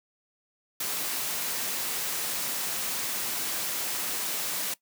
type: noise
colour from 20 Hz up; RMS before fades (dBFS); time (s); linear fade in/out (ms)
white; -31; 0.8-4.74; 5
effects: noise-tail reverb RT60 0.1 s tail -19 dB re dry + high-pass 150 Hz 12 dB/octave